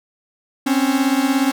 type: beating tone pair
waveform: 45% pulse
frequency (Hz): 261.6 / 278.6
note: C4 / C#4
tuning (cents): 0 / +9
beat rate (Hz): 17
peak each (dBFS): -18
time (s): 0.66-1.52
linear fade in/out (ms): 10
effects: none